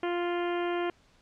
harmonic tone, 349.2 Hz, F4, in tune, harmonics 1 / 2 / 3 / 4 / 5 / 6 / 7 / 8 / 9, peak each -29 / -35 / -39 / -41 / -43 / -45 / -46 / -47 / -48 dBFS, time 0.03-0.9 s, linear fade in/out 2 ms, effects pink hiss -63 dBFS RMS until 1.21 s + low-pass 6000 Hz 12 dB/octave

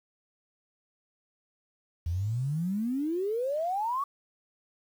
sine exponential sweep, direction up, 79.7 to 1149 Hz, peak -27 dBFS, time 2.06-4.04 s, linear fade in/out 5 ms, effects 9-bit

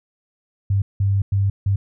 sine tone bursts at uneven times, 98.8 Hz, G2, 14 cents sharp, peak -15 dBFS, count 4, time 0.7-0.82 / 1-1.22 / 1.32-1.5 / 1.66-1.76 s, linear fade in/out 5 ms, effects none

